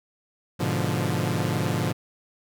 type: chord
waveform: sawtooth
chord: G# diminished seventh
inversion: none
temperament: equal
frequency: 103.83 / 123.47 / 146.83 / 174.61 Hz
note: G#2 / B2 / D3 / F3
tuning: 0 / 0 / 0 / 0 cents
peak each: -25 dBFS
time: 0.59-1.93 s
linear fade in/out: 20 ms
effects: none